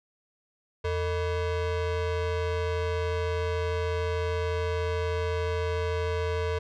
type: ring-modulated tone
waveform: square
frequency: 266.3 Hz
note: C4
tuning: 31 cents sharp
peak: -24 dBFS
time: 0.84-6.59 s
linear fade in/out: 10 ms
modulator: 182 Hz
effects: low-pass 4000 Hz 12 dB/octave